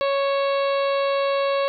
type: harmonic tone with a mistuned harmonic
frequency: 554.4 Hz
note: C#5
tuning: in tune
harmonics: 1 / 2 / 3 / 4 / 5 / 6 / 7 / 8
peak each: -20 / -26 / -36 / -36 / -35 / -39 / -37 / -40 dBFS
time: 0.01-1.68 s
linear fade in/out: 0 ms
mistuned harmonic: 5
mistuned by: -35 cents
effects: none